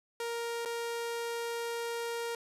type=tone with dropouts; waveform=sawtooth; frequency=467.3 Hz; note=A#4; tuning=4 cents sharp; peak=-30 dBFS; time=0.2-2.35 s; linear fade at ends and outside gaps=2 ms; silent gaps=0.651-0.657 s; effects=resampled to 32000 Hz